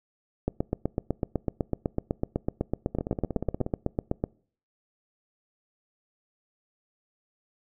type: two click trains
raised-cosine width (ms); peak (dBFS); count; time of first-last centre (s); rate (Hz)
2; -12 / -17; 31 / 13; 0.48-4.239 / 2.95-3.664; 7.98 / 16.8
effects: noise-tail reverb RT60 0.5 s tail -25 dB re dry

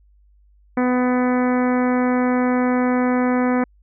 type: harmonic tone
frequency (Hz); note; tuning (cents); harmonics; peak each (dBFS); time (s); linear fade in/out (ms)
250; B3; +21; 1 / 2 / 3 / 4 / 5 / 6 / 7 / 8 / 9; -17 / -23 / -27 / -29 / -31 / -33 / -34 / -35 / -36; 0.77-3.64; 5
effects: added 50 Hz sine -51 dBFS peak until 3.82 s

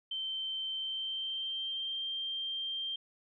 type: tone with pitch glide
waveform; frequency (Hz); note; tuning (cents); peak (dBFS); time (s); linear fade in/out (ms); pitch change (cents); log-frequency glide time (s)
sine; 3110 to 3170; G7 to G7; -14 to +19; -34; 0.11-2.96; 5; +33; 0.74-2.05
effects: none

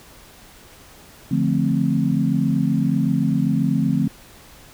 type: chord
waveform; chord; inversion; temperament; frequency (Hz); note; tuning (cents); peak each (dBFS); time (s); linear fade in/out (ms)
sine; D minor seventh; none; equal; 146.83 / 174.61 / 220 / 261.6; D3 / F3 / A3 / C4; 0 / 0 / 0 / 0; -22; 1.31-4.08; 5
effects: pink hiss -46 dBFS RMS until 4.73 s

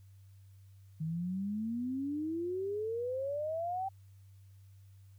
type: exponential sweep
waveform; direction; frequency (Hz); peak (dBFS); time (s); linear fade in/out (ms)
sine; up; 154.6 to 784; -33; 1-3.89; 10
effects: added 97 Hz sine -54 dBFS peak until 5.18 s + white hiss -74 dBFS RMS until 5.18 s

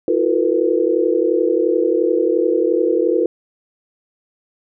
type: tone cluster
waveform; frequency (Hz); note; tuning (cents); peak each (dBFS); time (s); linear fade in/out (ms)
sine; 331.2 / 362.7 / 451.5 / 494.3; E4 / F#4 / A4 / B4; +8 / -34 / +45 / +1; -19; 0.08-3.26; 2
effects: none

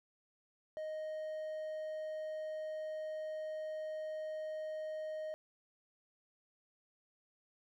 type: tone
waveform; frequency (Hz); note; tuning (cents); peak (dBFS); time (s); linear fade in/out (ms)
triangle; 622.3; D#5; 0; -37; 0.77-5.34; 0
effects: none

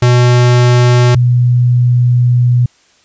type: tone pair in turn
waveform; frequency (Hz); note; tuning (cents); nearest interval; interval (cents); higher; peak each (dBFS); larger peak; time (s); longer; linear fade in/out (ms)
square / sine; 122.7 / 122.7; B2 / B2; -11 / -11; unison; 0; neither; -6; neither; 0.02-1.15 / 1.15-2.66; second; 5
effects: white hiss -50 dBFS RMS until 3.04 s + resampled to 16000 Hz

